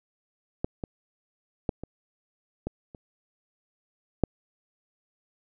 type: clicks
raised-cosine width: 2 ms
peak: -13 / -19 / -12 / -23 / -17 / -30 / -7 dBFS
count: 7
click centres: 0.645 / 0.838 / 1.692 / 1.836 / 2.67 / 2.948 / 4.237 s
effects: none